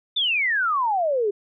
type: exponential sweep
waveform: sine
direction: down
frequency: 3633 to 392 Hz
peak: -19 dBFS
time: 0.16-1.31 s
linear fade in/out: 10 ms
effects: none